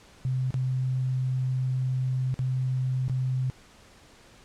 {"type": "tone with dropouts", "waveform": "sine", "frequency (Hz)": 129.1, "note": "C3", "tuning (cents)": -23, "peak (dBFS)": -24, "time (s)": [0.25, 3.5], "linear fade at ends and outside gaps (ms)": 0, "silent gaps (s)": [[0.506, 0.542], [2.342, 2.391], [3.081, 3.097]], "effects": ["pink hiss -54 dBFS RMS until 4.44 s", "low-pass 8000 Hz 12 dB/octave"]}